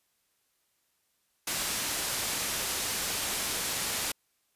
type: low-pass noise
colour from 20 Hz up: white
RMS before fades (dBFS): -32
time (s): 1.47-4.12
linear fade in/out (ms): 5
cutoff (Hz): 11000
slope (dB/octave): 12
effects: white hiss -74 dBFS RMS until 4.55 s + resampled to 32000 Hz